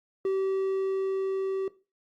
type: tone with level ramp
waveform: triangle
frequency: 384.8 Hz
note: G4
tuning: 32 cents flat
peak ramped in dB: -22 to -25 dBFS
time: 0.25-1.68 s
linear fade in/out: 2 ms
effects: noise-tail reverb RT60 0.3 s tail -17 dB re dry + Opus 48 kbps